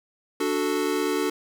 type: chord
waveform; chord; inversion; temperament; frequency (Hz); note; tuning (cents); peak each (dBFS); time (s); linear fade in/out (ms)
square; D major; none; equal; 293.7 / 370 / 440; D4 / F#4 / A4; 0 / 0 / 0; -28; 0.4-1.3; 5
effects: none